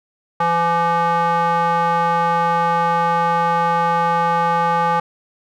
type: tone with band-pass filter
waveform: square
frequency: 169.4 Hz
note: E3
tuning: 48 cents sharp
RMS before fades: -17 dBFS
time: 0.4-5 s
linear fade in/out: 5 ms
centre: 1000 Hz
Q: 4.5
effects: none